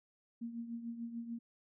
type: tone with tremolo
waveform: sine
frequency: 233.1 Hz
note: A#3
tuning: in tune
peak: -37 dBFS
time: 0.41-1.39 s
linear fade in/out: 10 ms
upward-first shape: triangle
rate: 6.8 Hz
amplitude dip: 70%
effects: none